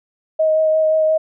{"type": "tone with vibrato", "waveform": "sine", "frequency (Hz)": 629, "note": "D#5", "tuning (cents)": 19, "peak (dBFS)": -12, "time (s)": [0.39, 1.18], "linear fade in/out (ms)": 10, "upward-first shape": "sine", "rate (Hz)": 5.7, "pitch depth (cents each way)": 12, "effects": []}